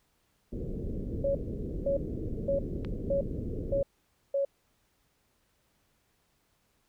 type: low-pass noise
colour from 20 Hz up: pink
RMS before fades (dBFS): -35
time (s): 0.52-3.83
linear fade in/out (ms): 10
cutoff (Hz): 500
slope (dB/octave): 48
type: tone bursts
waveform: sine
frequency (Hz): 555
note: C#5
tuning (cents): +2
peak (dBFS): -25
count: 6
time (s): 1.24-4.45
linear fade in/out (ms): 5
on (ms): 110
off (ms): 510
type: click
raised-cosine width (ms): 0.3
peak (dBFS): -27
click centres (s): 2.848
effects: pink hiss -72 dBFS RMS until 6.88 s